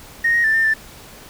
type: tone with pitch steps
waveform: triangle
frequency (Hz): 1859 / 1875 / 1770 / 1800 / 1769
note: A#6 / A#6 / A6 / A6 / A6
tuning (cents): -5 / +10 / +10 / +39 / +9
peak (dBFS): -10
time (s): 0.24-0.74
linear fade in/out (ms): 10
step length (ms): 100
effects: tanh soft clip ceiling -11 dBFS + pink hiss -41 dBFS RMS until 1.29 s